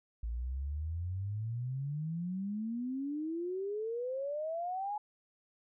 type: exponential sweep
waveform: sine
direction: up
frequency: 55 to 850 Hz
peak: -34 dBFS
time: 0.23-4.98 s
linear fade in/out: 5 ms
effects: none